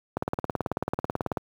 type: click train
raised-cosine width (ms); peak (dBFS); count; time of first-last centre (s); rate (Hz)
1; -12; 23; 0.17-1.372; 18.3
effects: high-pass 80 Hz 12 dB/octave + 8-bit